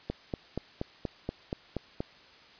click train, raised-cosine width 2 ms, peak -18 dBFS, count 9, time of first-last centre 0.1-2.005 s, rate 4.2 Hz, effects white hiss -55 dBFS RMS until 2.59 s + resampled to 11025 Hz

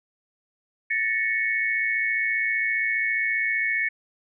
sine tone cluster, 1765 / 1880 / 2213 Hz, A6 / A#6 / C#7, +5 / +14 / -3 cents, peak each -28 / -28 / -24 dBFS, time 0.9-3.89 s, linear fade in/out 10 ms, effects none

